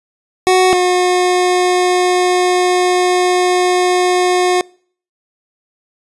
25% pulse tone pair in turn, 370 / 361.5 Hz, F#4 / F#4, 0 / -40 cents, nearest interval unison, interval 40 cents, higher first, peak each -4 / -7 dBFS, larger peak first, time 0.47-0.73 / 0.73-4.61 s, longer second, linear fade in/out 0 ms, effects noise-tail reverb RT60 0.5 s tail -25 dB re dry + resampled to 24000 Hz

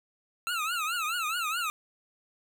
25% pulse tone with vibrato, 1331 Hz, E6, 16 cents sharp, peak -25 dBFS, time 0.47-1.7 s, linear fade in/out 0 ms, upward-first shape triangle, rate 4.7 Hz, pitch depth 180 cents each way, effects none

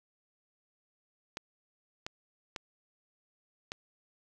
clicks, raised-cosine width 0.2 ms, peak -20 dBFS, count 4, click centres 1.371 / 2.065 / 2.562 / 3.719 s, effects none

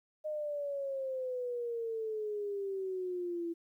sine exponential sweep, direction down, 617 to 334.1 Hz, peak -34 dBFS, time 0.24-3.54 s, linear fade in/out 20 ms, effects 12-bit

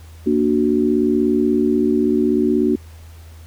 sine chord, Bb augmented, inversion none, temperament equal, 233.1 / 293.7 / 370 Hz, Bb3 / D4 / F#4, 0 / 0 / 0 cents, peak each -18 dBFS, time 0.26-2.76 s, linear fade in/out 10 ms, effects added 81 Hz sine -37 dBFS peak until 3.46 s + pink hiss -49 dBFS RMS until 3.46 s

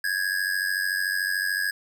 square tone with amplitude modulation, 1661.2 Hz, G#6, in tune, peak -21 dBFS, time 0.04-1.71 s, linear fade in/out 5 ms, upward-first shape sine, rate 93.6 Hz, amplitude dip 80%, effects none

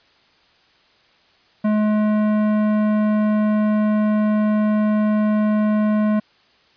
sine tone with tanh clipping, 212.4 Hz, G#3, 39 cents sharp, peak -17 dBFS, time 1.64-6.2 s, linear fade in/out 10 ms, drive 15 dB, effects white hiss -56 dBFS RMS until 6.76 s + resampled to 11025 Hz

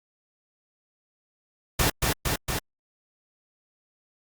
pink noise with echo, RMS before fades -22 dBFS, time 1.79-1.9 s, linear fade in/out 5 ms, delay 230 ms, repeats 3, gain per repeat -2 dB, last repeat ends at 2.59 s, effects Opus 48 kbps

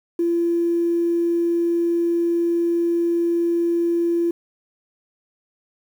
triangle tone, 340.6 Hz, F4, 43 cents flat, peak -13 dBFS, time 0.19-4.31 s, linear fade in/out 5 ms, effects tanh soft clip ceiling -15 dBFS + 8-bit

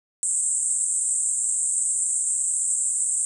pink band-pass noise, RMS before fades -24 dBFS, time 0.23-3.25 s, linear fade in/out 0 ms, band 7600 to 8800 Hz, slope 96 dB/octave, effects none

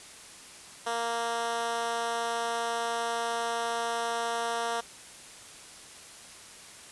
10% pulse tone with high-pass filter, 232.6 Hz, A#3, 4 cents flat, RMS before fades -31 dBFS, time 0.86-4.81 s, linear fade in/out 10 ms, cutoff 560 Hz, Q 1.2, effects white hiss -48 dBFS RMS until 6.91 s + resampled to 24000 Hz

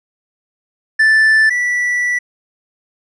triangle tone pair in turn, 1760 / 1959.6 Hz, A6 / B6, 0 / -14 cents, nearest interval major second, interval 186 cents, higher second, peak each -6 / -12 dBFS, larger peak first, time 0.99-1.5 / 1.5-2.19 s, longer second, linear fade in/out 10 ms, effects resampled to 22050 Hz

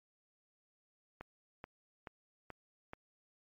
click train, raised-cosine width 0.5 ms, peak -30 dBFS, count 5, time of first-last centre 1.21-2.934 s, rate 2.32 Hz, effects MP3 64 kbps

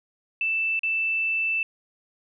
sine tone with dropouts, 2650 Hz, E7, 9 cents sharp, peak -22 dBFS, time 0.41-1.63 s, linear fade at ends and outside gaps 2 ms, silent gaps 0.793-0.833 s, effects none

